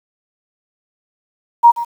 sine tone with echo, 942 Hz, A#5, 18 cents sharp, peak -3 dBFS, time 1.63-1.72 s, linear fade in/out 20 ms, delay 130 ms, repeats 1, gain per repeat -15 dB, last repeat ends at 1.85 s, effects 7-bit

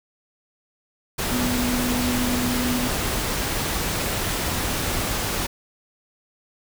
sine tone in noise, 246.9 Hz, B3, in tune, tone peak -23 dBFS, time 1.31-2.88 s, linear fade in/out 10 ms, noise pink, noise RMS -25 dBFS, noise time 1.18-5.47 s, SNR -1 dB, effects none

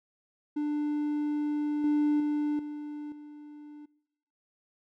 triangle tone with level steps, 296.6 Hz, D4, 17 cents sharp, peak -25 / -20 / -24 / -34 / -42 dBFS, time 0.56-3.86 s, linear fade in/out 10 ms, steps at 1.84 / 2.2 / 2.59 / 3.12 s, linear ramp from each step 2 ms, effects noise-tail reverb RT60 0.8 s tail -22 dB re dry + tanh soft clip ceiling -16 dBFS

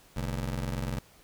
25% pulse ring-modulated tone, 88.8 Hz, F2, 29 cents sharp, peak -24 dBFS, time 0.16-0.99 s, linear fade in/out 5 ms, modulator 34.3 Hz, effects pink hiss -58 dBFS RMS until 1.23 s

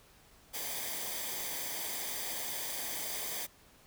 white noise with comb filter, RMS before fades -38 dBFS, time 0.53-3.47 s, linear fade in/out 20 ms, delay 0.73 ms, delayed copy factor -0.65, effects pink hiss -61 dBFS RMS until 3.86 s

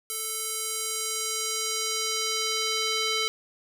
square tone with band-pass filter sweep, 440.1 Hz, A4, in tune, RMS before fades -29 dBFS, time 0.1-3.28 s, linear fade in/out 0 ms, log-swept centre 11000 to 3800 Hz, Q 1.3, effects none

